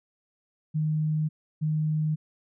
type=tone pair in turn; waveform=sine; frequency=154.5 / 154.5 Hz; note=D#3 / D#3; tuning=-12 / -12 cents; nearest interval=unison; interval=0 cents; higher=neither; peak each=-23 dBFS; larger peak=neither; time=0.74-1.29 / 1.61-2.16 s; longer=neither; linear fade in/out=20 ms; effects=none